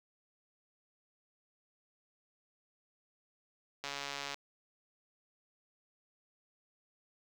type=click train; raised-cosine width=0.2 ms; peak=-22 dBFS; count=72; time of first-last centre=3.84-4.344 s; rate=141 Hz; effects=high-pass 80 Hz 12 dB/octave + 8-bit